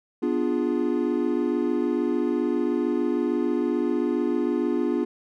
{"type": "chord", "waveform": "triangle", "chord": "B diminished seventh", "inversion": "none", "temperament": "equal", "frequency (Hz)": [246.9, 293.7, 349.2, 415.3], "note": ["B3", "D4", "F4", "Ab4"], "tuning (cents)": [0, 0, 0, 0], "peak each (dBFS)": [-25, -25, -24, -28], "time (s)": [0.22, 5.05], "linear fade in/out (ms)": 10, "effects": []}